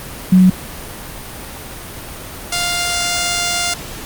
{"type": "tone pair in turn", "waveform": ["sine", "5% pulse"], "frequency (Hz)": [185, 700.1], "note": ["F#3", "F5"], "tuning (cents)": [0, 4], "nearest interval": "octave + major seventh", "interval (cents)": 2304, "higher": "second", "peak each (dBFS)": -5, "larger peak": "neither", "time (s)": [[0.32, 0.5], [2.52, 3.74]], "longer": "second", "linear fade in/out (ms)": 5, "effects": ["pink hiss -30 dBFS RMS until 4.05 s", "Opus 32 kbps"]}